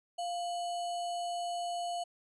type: tone with sample-and-hold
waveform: sine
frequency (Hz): 698.5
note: F5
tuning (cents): 0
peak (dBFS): -33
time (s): 0.18-2.04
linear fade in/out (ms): 10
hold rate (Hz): 3675
effects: resampled to 24000 Hz